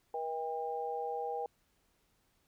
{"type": "harmonic tone", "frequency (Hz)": 160, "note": "D#3", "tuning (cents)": 49, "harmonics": [3, 4, 5], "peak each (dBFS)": [-38, -45, -37], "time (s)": [0.14, 1.46], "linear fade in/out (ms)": 2, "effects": ["pink hiss -74 dBFS RMS until 2.47 s"]}